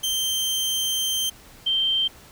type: tone pair in turn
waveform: sawtooth / sine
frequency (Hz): 3136 / 3136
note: G7 / G7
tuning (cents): 0 / 0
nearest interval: unison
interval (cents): 0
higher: neither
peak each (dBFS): -19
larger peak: neither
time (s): 0.03-1.3 / 1.66-2.08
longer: first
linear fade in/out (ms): 10
effects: pink hiss -48 dBFS RMS until 2.31 s